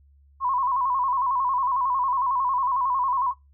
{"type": "tone with vibrato", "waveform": "sine", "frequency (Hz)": 1034, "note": "C6", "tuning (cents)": -21, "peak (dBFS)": -21, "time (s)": [0.4, 3.34], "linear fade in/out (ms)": 50, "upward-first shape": "square", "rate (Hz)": 11, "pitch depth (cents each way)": 76, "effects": ["noise-tail reverb RT60 0.2 s tail -21 dB re dry", "added 70 Hz sine -53 dBFS peak until 3.53 s"]}